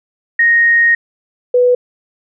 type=tone pair in turn; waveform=sine; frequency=1865 / 494 Hz; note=A#6 / B4; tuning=0 / 0 cents; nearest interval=octave + major seventh; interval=2300 cents; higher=first; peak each=-7 dBFS; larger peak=neither; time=0.39-0.95 / 1.54-1.75 s; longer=first; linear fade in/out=5 ms; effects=none